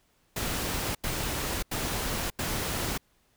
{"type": "noise bursts", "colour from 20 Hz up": "pink", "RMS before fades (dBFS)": -31, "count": 4, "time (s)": [0.36, 2.978], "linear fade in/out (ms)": 5, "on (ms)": 590, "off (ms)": 86, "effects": ["pink hiss -68 dBFS RMS until 3.36 s"]}